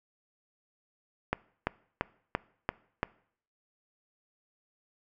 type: click train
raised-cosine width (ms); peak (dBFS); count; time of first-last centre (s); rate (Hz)
0.5; -12; 6; 1.33-3.031; 2.94
effects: noise-tail reverb RT60 0.6 s tail -22 dB re dry